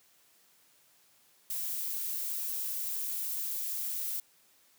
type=noise; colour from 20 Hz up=violet; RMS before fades=-35 dBFS; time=1.5-4.2 s; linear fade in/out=2 ms; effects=white hiss -65 dBFS RMS until 4.78 s + high-pass 100 Hz 12 dB/octave